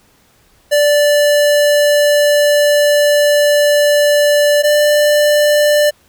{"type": "tone pair in turn", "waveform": "square", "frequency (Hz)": [585, 591.8], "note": ["D5", "D5"], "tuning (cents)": [-7, 13], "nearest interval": "unison", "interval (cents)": 20, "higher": "second", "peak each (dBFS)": -9, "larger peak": "neither", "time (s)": [[0.71, 4.63], [4.63, 5.91]], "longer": "first", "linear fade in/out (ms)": 20, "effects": ["pink hiss -52 dBFS RMS until 6.08 s"]}